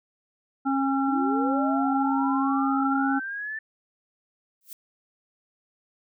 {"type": "harmonic tone", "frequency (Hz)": 271.7, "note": "C#4", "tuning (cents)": -35, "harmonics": [1, 3, 5], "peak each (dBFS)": [-23, -28, -30], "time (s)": [0.65, 3.2], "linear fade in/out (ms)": 20}
{"type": "linear sweep", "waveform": "sine", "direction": "up", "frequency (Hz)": [269.6, 1777], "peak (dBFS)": -30, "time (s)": [1.08, 3.59], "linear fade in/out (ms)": 5}
{"type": "noise with exponential growth", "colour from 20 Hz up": "violet", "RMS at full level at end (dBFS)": -36, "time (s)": [4.61, 4.73], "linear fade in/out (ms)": 1, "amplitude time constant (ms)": 26}
{"effects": []}